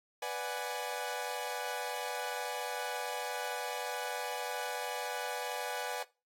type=chord; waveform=sawtooth; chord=G# half-diminished seventh; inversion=first; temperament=equal; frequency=493.9 / 587.3 / 740 / 830.6 Hz; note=B4 / D5 / F#5 / G#5; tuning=0 / 0 / 0 / 0 cents; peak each=-37 / -39 / -38 / -36 dBFS; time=0.22-6.03 s; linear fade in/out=5 ms; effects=noise-tail reverb RT60 0.3 s tail -20 dB re dry + AAC 48 kbps